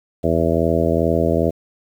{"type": "harmonic tone", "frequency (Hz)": 82.41, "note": "E2", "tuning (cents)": 0, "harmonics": [1, 2, 3, 4, 5, 6, 7, 8], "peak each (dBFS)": [-23, -23, -23, -23, -23, -23, -23, -23], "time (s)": [0.23, 1.51], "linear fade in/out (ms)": 20, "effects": ["8-bit"]}